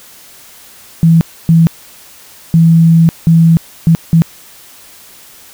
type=tone bursts at uneven times; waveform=sine; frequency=164.81 Hz; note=E3; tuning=in tune; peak=-3 dBFS; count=6; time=1.03-1.21 / 1.49-1.67 / 2.54-3.09 / 3.27-3.57 / 3.87-3.95 / 4.13-4.22 s; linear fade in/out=0 ms; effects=white hiss -38 dBFS RMS until 5.53 s